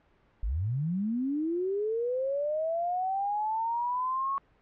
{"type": "linear sweep", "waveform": "sine", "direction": "up", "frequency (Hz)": [43.65, 1108.7], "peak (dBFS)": -27, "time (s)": [0.43, 4.38], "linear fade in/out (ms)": 0, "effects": ["pink hiss -65 dBFS RMS until 4.61 s", "low-pass 2000 Hz 12 dB/octave"]}